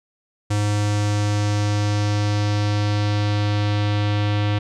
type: tone with low-pass filter sweep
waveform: square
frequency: 103.83 Hz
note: G#2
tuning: in tune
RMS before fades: -20 dBFS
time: 0.5-4.59 s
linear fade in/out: 10 ms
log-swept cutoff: 7700 to 3400 Hz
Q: 1.8
effects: none